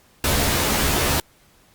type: noise with comb filter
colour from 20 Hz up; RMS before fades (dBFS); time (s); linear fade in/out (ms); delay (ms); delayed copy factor
pink; -20; 0.24-1.2; 2; 14; +0.7
effects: pink hiss -56 dBFS RMS until 1.74 s + Opus 48 kbps